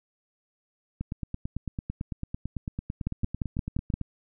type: two click trains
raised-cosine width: 5 ms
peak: -15 / -19 dBFS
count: 6 / 28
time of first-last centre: 3.07-3.94 / 1.01-4.013 s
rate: 5.75 / 8.99 Hz
effects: none